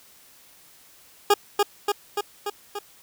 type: tone with echo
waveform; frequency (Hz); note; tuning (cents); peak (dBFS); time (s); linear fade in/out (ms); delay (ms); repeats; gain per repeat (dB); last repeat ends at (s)
20% pulse; 409.6; G#4; -24; -9; 1.3-1.34; 5; 290; 5; -3; 2.79
effects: white hiss -53 dBFS RMS until 3.02 s